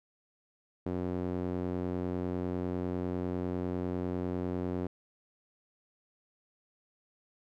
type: tone with band-pass filter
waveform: sawtooth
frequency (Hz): 90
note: F#2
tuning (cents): -47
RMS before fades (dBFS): -34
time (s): 0.86-4.87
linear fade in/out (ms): 5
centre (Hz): 330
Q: 1.2
effects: none